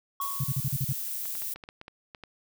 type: tone with exponential decay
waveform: triangle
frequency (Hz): 1108.7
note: C#6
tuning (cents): 0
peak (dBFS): -27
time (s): 0.2-0.76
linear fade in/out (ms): 2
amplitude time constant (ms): 120
type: noise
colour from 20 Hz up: violet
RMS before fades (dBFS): -34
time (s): 0.21-1.54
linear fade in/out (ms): 5
type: tone bursts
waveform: sine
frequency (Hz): 134.5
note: C3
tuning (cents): +48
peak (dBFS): -25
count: 7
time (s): 0.4-0.927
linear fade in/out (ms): 5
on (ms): 41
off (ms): 40
type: clicks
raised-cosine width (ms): 0.3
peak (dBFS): -27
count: 10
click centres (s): 1.255 / 1.353 / 1.421 / 1.56 / 1.638 / 1.689 / 1.814 / 1.881 / 2.148 / 2.237
effects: none